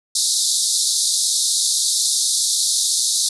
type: band-pass noise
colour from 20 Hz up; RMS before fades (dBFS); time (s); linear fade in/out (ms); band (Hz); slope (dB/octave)
pink; -19; 0.15-3.29; 5; 3700 to 11000; 96
effects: none